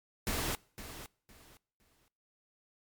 pink noise with echo, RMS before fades -34 dBFS, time 0.27-0.55 s, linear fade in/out 0 ms, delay 510 ms, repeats 3, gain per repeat -12 dB, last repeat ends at 2.08 s, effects noise-tail reverb RT60 0.6 s tail -25 dB re dry + MP3 96 kbps

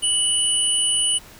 sine tone pair together, 2960 / 9397 Hz, F#7 / D9, 0 / 0 cents, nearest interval octave + minor sixth, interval 2000 cents, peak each -20 dBFS, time 0.02-1.19 s, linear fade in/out 20 ms, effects pink hiss -45 dBFS RMS until 1.39 s

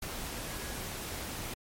sine tone in noise, 1661.2 Hz, G#6, in tune, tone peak -50 dBFS, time 0.48-0.76 s, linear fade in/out 5 ms, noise pink, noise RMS -39 dBFS, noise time 0.02-1.54 s, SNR -14 dB, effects MP3 64 kbps

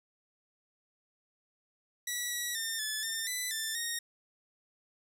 10% pulse tone with pitch steps, 1945 / 1932 / 1810 / 1729 / 1803 / 1995 / 1774 / 1862 Hz, B6 / B6 / A6 / A6 / A6 / B6 / A6 / A#6, -27 / -39 / +48 / -31 / +42 / +17 / +14 / -2 cents, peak -24 dBFS, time 2.07-3.99 s, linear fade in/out 5 ms, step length 240 ms, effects none

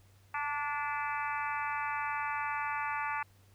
harmonic tone with a mistuned harmonic, 290.5 Hz, D4, 19 cents flat, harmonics 3 / 4 / 5 / 6 / 7 / 8 / 9, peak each -36 / -38 / -40 / -42 / -43 / -44 / -45 dBFS, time 0.34-3.23 s, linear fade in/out 5 ms, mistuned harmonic 3, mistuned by +19 cents, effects added 97 Hz sine -60 dBFS peak until 3.54 s + pink hiss -67 dBFS RMS until 3.54 s

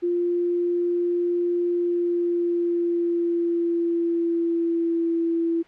sine tone with pitch glide, 349.2 to 333.6 Hz, F4 to E4, 0 to +21 cents, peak -20 dBFS, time 0.02-5.63 s, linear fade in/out 20 ms, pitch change -79 cents, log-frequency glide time 1.69-5.17 s, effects white hiss -52 dBFS RMS until 5.67 s + low-pass 2000 Hz 12 dB/octave

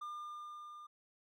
triangle tone with level ramp, 1203 Hz, D6, 41 cents sharp, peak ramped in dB -39 to -48 dBFS, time 0.01-0.87 s, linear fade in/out 10 ms, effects none

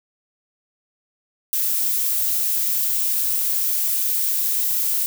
violet noise, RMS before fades -21 dBFS, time 1.53-5.06 s, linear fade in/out 0 ms, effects none

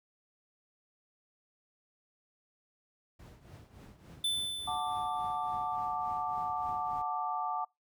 brown noise with tremolo, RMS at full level -45 dBFS, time 3.19-7.02 s, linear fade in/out 5 ms, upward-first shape triangle, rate 3.5 Hz, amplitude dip 75%
square tone with exponential decay, 3520 Hz, A7, in tune, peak -28 dBFS, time 4.24-5.76 s, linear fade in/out 5 ms, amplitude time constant 330 ms
sine chord, D major, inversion first, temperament just, 734.2 / 881 / 1174.7 Hz, F#5 / A5 / D6, -14 / +2 / 0 cents, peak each -36 dBFS, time 4.67-7.65 s, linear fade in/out 10 ms
effects noise-tail reverb RT60 0.2 s tail -26 dB re dry + high-pass 80 Hz 12 dB/octave

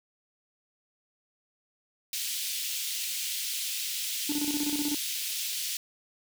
pink high-pass noise, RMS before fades -33 dBFS, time 2.13-5.77 s, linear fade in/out 2 ms, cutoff 2800 Hz, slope 24 dB/octave
triangle tone with tremolo, 293.7 Hz, D4, in tune, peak -25 dBFS, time 4.29-4.95 s, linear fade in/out 5 ms, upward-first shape square, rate 16 Hz, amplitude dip 65%
effects none

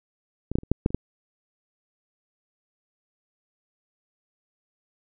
clicks, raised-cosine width 3 ms, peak -17 / -8 / -12 / -30 / -6 / -6 / -25 / -9 dBFS, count 8, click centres 0.516 / 0.555 / 0.586 / 0.634 / 0.716 / 0.861 / 0.905 / 0.946 s, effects none

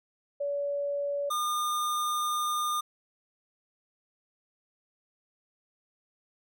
sine / square tone pair in turn, 570 / 1212 Hz, C#5 / D#6, +48 / -46 cents, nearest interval octave + minor second, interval 1306 cents, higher second, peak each -28 dBFS, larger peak neither, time 0.4-1.3 / 1.3-2.81 s, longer second, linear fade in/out 10 ms, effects none

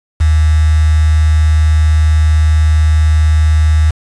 sine tone with quantisation, 77.78 Hz, D#2, in tune, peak -6 dBFS, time 0.2-3.91 s, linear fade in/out 10 ms, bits 4, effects resampled to 22050 Hz

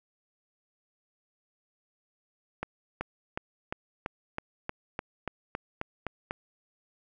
accelerating click train, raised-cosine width 0.5 ms, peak -17 dBFS, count 13, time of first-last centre 2.63-6.309 s, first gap 380 ms, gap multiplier 0.96, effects none

